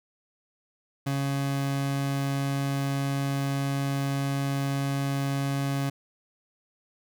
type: tone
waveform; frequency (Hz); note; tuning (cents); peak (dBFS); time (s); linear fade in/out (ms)
30% pulse; 138.59; C#3; 0; -23; 1.06-5.9; 10
effects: none